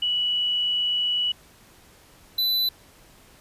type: tone pair in turn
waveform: sine / square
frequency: 2944 / 3995 Hz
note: F#7 / B7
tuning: -9 / +19 cents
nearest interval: perfect fourth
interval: 528 cents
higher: second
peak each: -21 dBFS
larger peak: neither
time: 0.02-1.32 / 2.38-2.69 s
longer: first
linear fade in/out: 5 ms
effects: pink hiss -53 dBFS RMS until 3.4 s + resampled to 32000 Hz